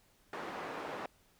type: band-pass noise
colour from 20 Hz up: white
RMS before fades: -42 dBFS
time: 0.33-1.06 s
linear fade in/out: 2 ms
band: 240 to 1100 Hz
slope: 12 dB/octave
effects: pink hiss -68 dBFS RMS until 1.39 s